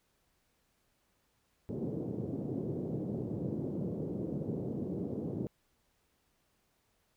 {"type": "band-pass noise", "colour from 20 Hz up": "pink", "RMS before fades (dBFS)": -37, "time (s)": [1.69, 5.47], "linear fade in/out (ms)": 0, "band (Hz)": [120, 450], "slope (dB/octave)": 24, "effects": ["pink hiss -75 dBFS RMS until 7.16 s"]}